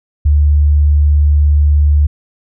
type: tone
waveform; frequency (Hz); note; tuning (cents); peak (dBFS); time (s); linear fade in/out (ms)
sine; 73.6; D2; +4; -6; 0.25-2.07; 10
effects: none